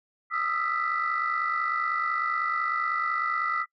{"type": "tone cluster", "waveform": "sine", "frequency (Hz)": [1228, 1304, 1354, 1976], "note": ["D#6", "E6", "E6", "B6"], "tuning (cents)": [-23, -19, 46, 0], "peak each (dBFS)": -30, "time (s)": [0.3, 3.66], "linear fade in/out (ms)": 50, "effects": ["noise-tail reverb RT60 0.1 s tail -24 dB re dry", "tanh soft clip ceiling -17 dBFS"]}